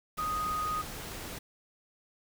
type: tone in noise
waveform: sine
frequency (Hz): 1244.5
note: D#6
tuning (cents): 0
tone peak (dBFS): -30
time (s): 0.18-0.82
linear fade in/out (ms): 10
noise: pink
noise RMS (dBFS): -41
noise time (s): 0.17-1.39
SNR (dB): +8
effects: none